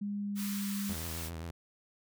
sine tone with pitch glide, 203.6 to 200.4 Hz, G#3 to G3, -34 to +38 cents, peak -33 dBFS, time 0.01-0.94 s, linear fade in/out 10 ms, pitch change -28 cents, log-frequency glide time 0.19-0.69 s
white high-pass noise, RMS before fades -42 dBFS, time 0.35-1.31 s, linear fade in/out 50 ms, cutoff 950 Hz, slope 96 dB/octave
sawtooth tone with vibrato, 82.41 Hz, E2, in tune, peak -35 dBFS, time 0.89-1.51 s, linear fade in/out 5 ms, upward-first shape triangle, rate 7.6 Hz, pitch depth 78 cents each way
effects none

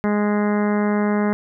harmonic tone, 207.7 Hz, G#3, in tune, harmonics 1 / 2 / 3 / 4 / 5 / 6 / 7 / 8 / 9 / 10, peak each -18 / -24 / -28 / -30 / -32 / -34 / -35 / -36 / -37 / -38 dBFS, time 0.04-1.33 s, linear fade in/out 0 ms, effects none

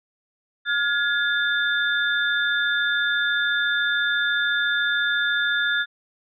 sine tone cluster, 1422 / 1688 / 3573 Hz, F6 / G#6 / A7, +31 / +28 / +26 cents, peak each -23 / -23 / -27 dBFS, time 0.65-5.86 s, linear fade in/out 50 ms, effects none

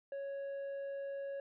sine tone with tanh clipping, 554.4 Hz, C#5, in tune, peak -40 dBFS, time 0.12-1.4 s, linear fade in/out 2 ms, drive 5 dB, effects none

